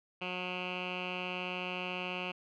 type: tone with low-pass filter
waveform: 10% pulse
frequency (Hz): 181.4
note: F#3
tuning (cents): -34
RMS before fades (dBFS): -38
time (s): 0.21-2.32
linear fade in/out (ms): 10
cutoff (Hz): 2700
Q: 5.6
effects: none